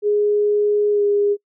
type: tone with pitch glide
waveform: sine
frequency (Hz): 415.3 to 408.6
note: G#4 to G#4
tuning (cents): 0 to -28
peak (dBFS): -14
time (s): 0.02-1.37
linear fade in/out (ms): 50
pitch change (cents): -28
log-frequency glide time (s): 0.91-1.03
effects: noise-tail reverb RT60 0.1 s tail -26 dB re dry